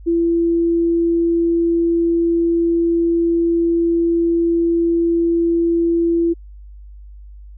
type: tone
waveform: sine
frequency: 337.1 Hz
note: E4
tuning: 39 cents sharp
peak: -13 dBFS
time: 0.06-6.34 s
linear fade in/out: 20 ms
effects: added 50 Hz sine -35 dBFS peak until 7.57 s